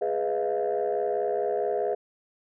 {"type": "chord", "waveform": "sine", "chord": "F half-diminished seventh", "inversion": "first", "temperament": "equal with one note detuned", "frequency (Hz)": [415.3, 493.9, 633.9, 698.5], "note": ["Ab4", "Cb5", "Eb5", "F5"], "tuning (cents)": [0, 0, 32, 0], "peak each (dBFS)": [-27, -29, -30, -30], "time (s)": [0.01, 1.95], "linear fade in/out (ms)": 10, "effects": ["tanh soft clip ceiling -18 dBFS"]}